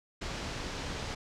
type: low-pass noise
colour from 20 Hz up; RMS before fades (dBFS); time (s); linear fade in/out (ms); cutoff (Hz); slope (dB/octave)
pink; -38; 0.21-1.15; 10; 6500; 24
effects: none